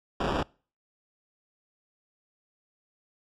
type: noise with sample-and-hold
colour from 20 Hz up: blue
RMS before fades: -28 dBFS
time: 0.2-0.43 s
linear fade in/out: 5 ms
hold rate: 2100 Hz
effects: noise-tail reverb RT60 0.4 s tail -25 dB re dry + low-pass 4000 Hz 12 dB/octave